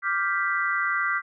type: chord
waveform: sine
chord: G dominant seventh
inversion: second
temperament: equal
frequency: 1174.7 / 1396.9 / 1568 / 1975.5 Hz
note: D6 / F6 / G6 / B6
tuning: 0 / 0 / 0 / 0 cents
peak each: -28 dBFS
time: 0.02-1.22 s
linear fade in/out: 50 ms
effects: none